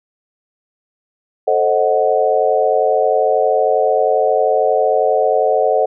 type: chord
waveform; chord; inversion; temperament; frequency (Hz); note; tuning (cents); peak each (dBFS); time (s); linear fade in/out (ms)
sine; A diminished seventh; none; equal with one note detuned; 440 / 529.6 / 622.3 / 740; A4 / C5 / Eb5 / Gb5; 0 / +21 / 0 / 0; -17; 1.47-5.86; 10
effects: none